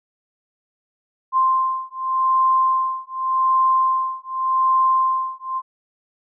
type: beating tone pair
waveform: sine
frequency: 1046.5 / 1047.36 Hz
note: C6 / C6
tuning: 0 / +1 cents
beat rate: 0.86 Hz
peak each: -19 dBFS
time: 1.32-5.62 s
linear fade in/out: 50 ms
effects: none